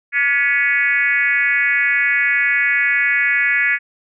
sine tone with frequency modulation, 1959 Hz, B6, 15 cents flat, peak -13 dBFS, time 0.12-3.79 s, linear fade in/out 50 ms, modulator 266 Hz, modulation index 1.5, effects none

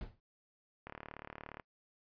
brown noise with exponential decay, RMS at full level -39 dBFS, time 0.01-0.2 s, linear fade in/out 1 ms, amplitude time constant 41 ms
click train, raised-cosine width 0.5 ms, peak -30 dBFS, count 28, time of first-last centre 0.87-1.598 s, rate 37.1 Hz
effects noise-tail reverb RT60 0.1 s tail -24 dB re dry + resampled to 11025 Hz

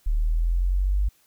sine linear sweep, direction up, 36.71 to 50.7 Hz, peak -19 dBFS, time 0.06-1.09 s, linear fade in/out 10 ms, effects white hiss -62 dBFS RMS until 1.26 s

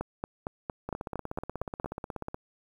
two click trains, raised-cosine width 1 ms, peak -18 / -21 dBFS, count 9 / 25, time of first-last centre 0.01-1.845 / 0.89-2.345 s, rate 4.36 / 16.5 Hz, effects 9-bit

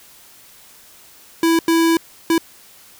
square tone bursts at uneven times, 330 Hz, E4, 2 cents sharp, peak -13 dBFS, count 3, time 1.43-1.59 / 1.68-1.97 / 2.3-2.38 s, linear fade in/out 2 ms, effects white hiss -46 dBFS RMS until 2.99 s

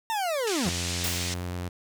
40% pulse linear sweep, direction down, 920 to 155.56 Hz, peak -25 dBFS, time 0.1-0.69 s, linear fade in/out 0 ms
white band-pass noise, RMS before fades -33 dBFS, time 0.47-1.34 s, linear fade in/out 2 ms, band 1900 to 7600 Hz, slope 24 dB/octave
sawtooth tone with pitch glide, 87.31 to 89.09 Hz, F2 to F2, 0 to +35 cents, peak -27 dBFS, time 0.65-1.69 s, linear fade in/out 10 ms, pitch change +35 cents, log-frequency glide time 1.11-1.35 s
white noise with exponential decay, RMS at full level -29 dBFS, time 1.04-1.55 s, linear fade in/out 1 ms, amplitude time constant 110 ms
effects none

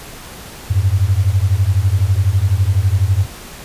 sine beating tone pair, 90.3 / 102.3 Hz, F#2 / G#2, -42 / -26 cents, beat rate 12 Hz, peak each -14 dBFS, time 0.7-3.26 s, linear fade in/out 10 ms, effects pink hiss -34 dBFS RMS until 3.64 s + resampled to 32000 Hz

